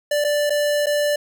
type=tone with dropouts; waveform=square; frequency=587.3 Hz; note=D5; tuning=in tune; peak=-18 dBFS; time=0.11-1.16 s; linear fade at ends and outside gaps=5 ms; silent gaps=0.242-0.246 / 0.497-0.503 / 0.86-0.867 s; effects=none